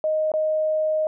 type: tone with dropouts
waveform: sine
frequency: 622.3 Hz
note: D#5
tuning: in tune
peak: -19 dBFS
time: 0.04-1.07 s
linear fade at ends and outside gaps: 1 ms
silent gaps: 0.318-0.338 s
effects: none